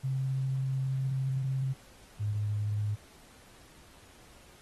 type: tone pair in turn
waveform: sine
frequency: 133 / 104.53 Hz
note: C3 / G#2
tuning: +29 / +12 cents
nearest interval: major third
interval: 417 cents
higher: first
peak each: -28 dBFS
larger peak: neither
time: 0.03-1.74 / 2.19-2.96 s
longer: first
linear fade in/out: 20 ms
effects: pink hiss -57 dBFS RMS until 4.61 s + AAC 32 kbps